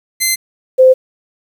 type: tone pair in turn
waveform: 10% pulse / sine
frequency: 2070 / 517.5 Hz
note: C7 / C5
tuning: -19 / -19 cents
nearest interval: 2 octaves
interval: 2400 cents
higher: first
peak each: -3 dBFS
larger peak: neither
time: 0.2-0.36 / 0.78-0.94 s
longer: neither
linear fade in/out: 20 ms
effects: 7-bit